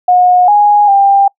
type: tone with pitch steps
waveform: sine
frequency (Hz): 723 / 827 / 794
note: F#5 / G#5 / G5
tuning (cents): -40 / -8 / +22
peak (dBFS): -4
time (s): 0.08-1.28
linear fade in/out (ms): 5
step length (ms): 400
effects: noise-tail reverb RT60 0.1 s tail -26 dB re dry